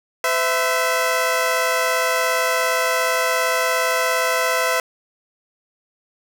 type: tone pair together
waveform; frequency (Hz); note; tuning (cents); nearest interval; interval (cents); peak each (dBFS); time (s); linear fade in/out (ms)
15% pulse; 508.8 / 659.3; C5 / E5; -48 / 0; major third; 448; -14; 0.24-4.8; 2
effects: none